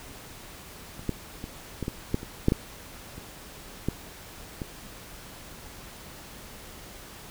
clicks, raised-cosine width 3 ms, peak -30 / -13 / -22 / -17 / -16 / -11 / -25 / -6 / -9 / -28 / -12 / -19 dBFS, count 12, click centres 0.994 / 1.093 / 1.441 / 1.827 / 1.881 / 2.144 / 2.231 / 2.484 / 2.521 / 3.18 / 3.886 / 4.618 s, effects pink hiss -45 dBFS RMS until 7.3 s

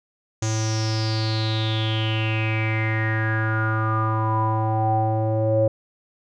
square tone with low-pass filter sweep, 110 Hz, A2, in tune, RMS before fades -22 dBFS, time 0.42-5.68 s, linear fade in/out 5 ms, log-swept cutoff 6600 to 540 Hz, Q 8.8, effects none

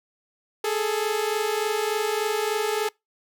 sawtooth tone pair together, 416.6 / 440 Hz, G#4 / A4, +5 / 0 cents, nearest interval minor second, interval 95 cents, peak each -22 dBFS, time 0.64-2.89 s, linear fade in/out 5 ms, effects noise-tail reverb RT60 0.2 s tail -25 dB re dry

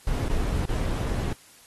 brown noise with dropouts, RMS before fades -26 dBFS, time 0.07-1.33 s, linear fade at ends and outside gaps 2 ms, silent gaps 0.283-0.297 / 0.654-0.69 s, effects white hiss -53 dBFS RMS until 1.66 s + AAC 32 kbps

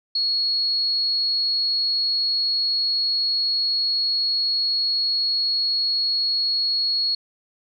sine tone, 4332 Hz, C#8, 41 cents flat, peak -19 dBFS, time 0.15-7.15 s, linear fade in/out 5 ms, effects none

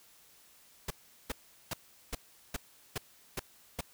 pink noise bursts, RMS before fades -35 dBFS, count 8, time 0.88-3.81 s, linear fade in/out 5 ms, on 25 ms, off 390 ms, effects white hiss -61 dBFS RMS until 3.93 s

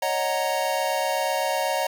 square chord, D# minor seventh, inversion third, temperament equal, 554.4 / 622.3 / 740 / 932.3 Hz, C#5 / D#5 / F#5 / A#5, 0 / 0 / 0 / 0 cents, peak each -29 dBFS, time 0.02-1.87 s, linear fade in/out 5 ms, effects 9-bit

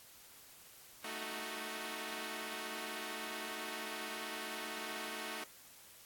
5% pulse chord, D# diminished, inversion second, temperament equal, 220 / 311.1 / 370 Hz, A3 / D#4 / F#4, 0 / 0 / 0 cents, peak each -34 dBFS, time 1.04-5.44 s, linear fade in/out 5 ms, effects white hiss -58 dBFS RMS until 6.05 s + AAC 64 kbps

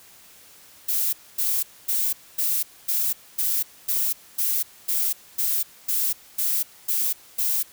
violet noise bursts, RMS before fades -23 dBFS, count 14, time 0.88-7.63 s, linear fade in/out 10 ms, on 250 ms, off 250 ms, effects white hiss -50 dBFS RMS until 7.72 s

